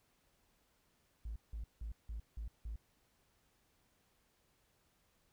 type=tone bursts; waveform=triangle; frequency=54.9 Hz; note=A1; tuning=3 cents flat; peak=-37 dBFS; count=6; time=1.25-2.76 s; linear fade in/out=5 ms; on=110 ms; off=170 ms; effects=tanh soft clip ceiling -37 dBFS + pink hiss -75 dBFS RMS until 5.32 s